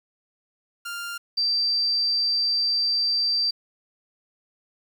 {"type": "tone pair in turn", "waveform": ["sawtooth", "sine"], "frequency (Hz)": [1396.9, 4684], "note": ["F6", "D8"], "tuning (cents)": [0, -5], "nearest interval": "octave + major sixth", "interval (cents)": 2095, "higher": "second", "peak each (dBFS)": [-27, -20], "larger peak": "second", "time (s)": [[0.85, 1.18], [1.37, 3.51]], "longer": "second", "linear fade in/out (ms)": 10, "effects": ["9-bit"]}